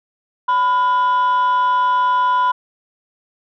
sine tone pair together, 998 / 1425.6 Hz, B5 / F6, +18 / +35 cents, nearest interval tritone, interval 617 cents, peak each -11 / -21 dBFS, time 0.48-2.52 s, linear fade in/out 10 ms, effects tanh soft clip ceiling -11 dBFS

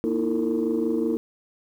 sine tone cluster, 235.5 / 311.8 / 337.2 / 453.7 Hz, A#3 / D#4 / E4 / A#4, +18 / +4 / +39 / -47 cents, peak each -26 dBFS, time 0.04-1.17 s, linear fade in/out 0 ms, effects tanh soft clip ceiling -15 dBFS + 9-bit

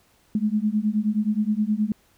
sine beating tone pair, 207.7 / 217.2 Hz, G#3 / A3, 0 / -22 cents, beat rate 9.5 Hz, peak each -23 dBFS, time 0.35-1.92 s, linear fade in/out 2 ms, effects pink hiss -61 dBFS RMS until 2.17 s

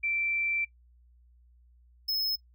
sine / square tone pair in turn, 2342 / 5179 Hz, D7 / E8, -5 / -31 cents, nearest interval octave + major second, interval 1374 cents, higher second, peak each -27 dBFS, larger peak neither, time 0.03-0.65 / 2.08-2.36 s, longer first, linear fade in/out 10 ms, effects noise-tail reverb RT60 0.1 s tail -21 dB re dry + added 60 Hz sine -57 dBFS peak until 2.54 s

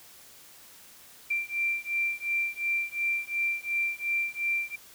sine beating tone pair, 2358 / 2360.8 Hz, D7 / D7, +6 / +8 cents, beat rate 2.8 Hz, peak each -30 / -30 dBFS, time 1.3-4.76 s, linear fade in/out 10 ms, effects white hiss -52 dBFS RMS until 4.94 s

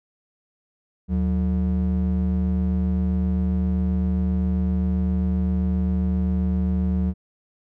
triangle ring-modulated tone, 130.81 Hz, C3, in tune, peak -14 dBFS, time 1.08-7.14 s, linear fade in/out 50 ms, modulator 53.8 Hz, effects none

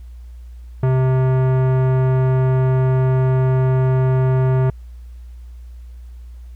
sine tone with tanh clipping, 130 Hz, C3, 11 cents flat, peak -15 dBFS, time 0.83-4.7 s, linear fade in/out 2 ms, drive 18 dB, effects added 60 Hz sine -33 dBFS peak until 6.55 s + pink hiss -60 dBFS RMS until 6.55 s

